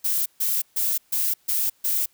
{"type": "noise bursts", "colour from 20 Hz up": "violet", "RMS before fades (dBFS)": -23, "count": 6, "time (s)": [0.04, 2.06], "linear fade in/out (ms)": 10, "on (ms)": 220, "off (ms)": 140, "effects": ["white hiss -62 dBFS RMS until 2.13 s"]}